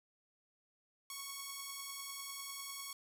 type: beating tone pair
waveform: 5% pulse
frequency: 1100 / 1110 Hz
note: C#6 / C#6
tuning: -14 / +2 cents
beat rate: 10 Hz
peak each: -37 / -33 dBFS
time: 1.1-2.93 s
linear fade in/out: 2 ms
effects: none